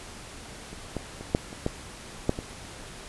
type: clicks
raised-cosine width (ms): 2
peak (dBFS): -28 / -16 / -24 / -7 / -27 / -12 / -8 / -20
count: 8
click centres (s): 0.73 / 0.967 / 1.21 / 1.349 / 1.529 / 1.664 / 2.294 / 2.389
effects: pink hiss -43 dBFS RMS until 3.08 s + resampled to 24000 Hz